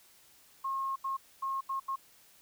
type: tone bursts at uneven times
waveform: sine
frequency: 1078 Hz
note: C#6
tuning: 49 cents flat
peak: -31 dBFS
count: 5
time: 0.64-0.96 / 1.04-1.17 / 1.42-1.61 / 1.69-1.8 / 1.88-1.96 s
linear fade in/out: 10 ms
effects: white hiss -61 dBFS RMS until 2.41 s